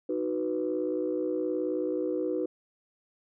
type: chord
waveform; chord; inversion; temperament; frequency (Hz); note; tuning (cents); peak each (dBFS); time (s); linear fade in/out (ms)
sine; B major; first; equal; 311.1 / 370 / 493.9; D#4 / F#4 / B4; 0 / 0 / 0; -31; 0.09-2.46; 5
effects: tanh soft clip ceiling -19 dBFS